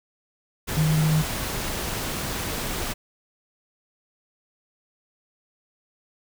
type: tone in noise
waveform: sine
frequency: 155.56 Hz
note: D#3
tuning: in tune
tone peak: -18 dBFS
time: 0.76-1.23 s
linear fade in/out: 20 ms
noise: pink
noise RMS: -29 dBFS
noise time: 0.67-2.94 s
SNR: +8 dB
effects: none